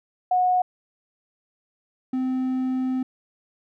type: tone pair in turn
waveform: sine / triangle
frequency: 730 / 258.1 Hz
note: F#5 / C4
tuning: -24 / -23 cents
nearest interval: octave + tritone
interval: 1799 cents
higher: first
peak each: -17 / -20 dBFS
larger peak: first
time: 0.31-0.62 / 2.13-3.03 s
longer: second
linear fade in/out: 5 ms
effects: none